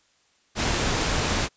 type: noise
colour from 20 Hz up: pink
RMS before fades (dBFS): -24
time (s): 0.55-1.49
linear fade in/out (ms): 50
effects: white hiss -64 dBFS RMS until 1.56 s + resampled to 16000 Hz